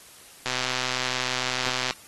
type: click train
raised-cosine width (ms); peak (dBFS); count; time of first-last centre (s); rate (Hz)
0.2; -9; 185; 0.46-1.909; 127
effects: white hiss -49 dBFS RMS until 2.07 s + AAC 32 kbps